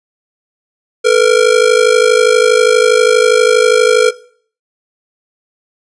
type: ring-modulated tone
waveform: square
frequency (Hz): 466.2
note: A#4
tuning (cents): 0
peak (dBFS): -4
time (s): 1.04-4.11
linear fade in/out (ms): 20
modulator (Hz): 26.2
effects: noise-tail reverb RT60 0.5 s tail -19 dB re dry + resampled to 22050 Hz